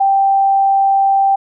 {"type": "tone", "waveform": "sine", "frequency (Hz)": 784, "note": "G5", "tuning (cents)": 0, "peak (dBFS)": -9, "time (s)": [0, 1.36], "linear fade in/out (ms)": 10, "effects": []}